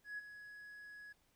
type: tone with ADSR envelope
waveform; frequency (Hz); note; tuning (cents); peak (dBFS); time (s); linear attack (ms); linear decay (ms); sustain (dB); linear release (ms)
triangle; 1678; G#6; +17; -37; 0.04-1.13; 140; 22; -12; 11
effects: tanh soft clip ceiling -38 dBFS + pink hiss -75 dBFS RMS until 1.35 s